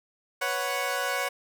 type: chord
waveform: 15% pulse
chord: B suspended second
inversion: none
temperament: equal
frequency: 493.9 / 554.4 / 740 Hz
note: B4 / C#5 / F#5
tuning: 0 / 0 / 0 cents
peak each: -27 / -24 / -25 dBFS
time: 0.41-1.29 s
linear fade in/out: 10 ms
effects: none